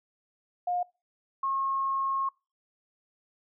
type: tone pair in turn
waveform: sine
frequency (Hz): 713 / 1082.9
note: F5 / C#6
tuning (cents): +36 / -41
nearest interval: perfect fifth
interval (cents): 723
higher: second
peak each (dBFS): -26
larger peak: neither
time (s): 0.67-0.83 / 1.43-2.29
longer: second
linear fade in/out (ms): 5
effects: noise-tail reverb RT60 0.3 s tail -25 dB re dry